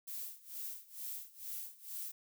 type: noise with tremolo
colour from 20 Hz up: violet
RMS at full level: -42 dBFS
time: 0.07-2.12 s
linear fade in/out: 10 ms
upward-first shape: sine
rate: 2.2 Hz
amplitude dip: 90%
effects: none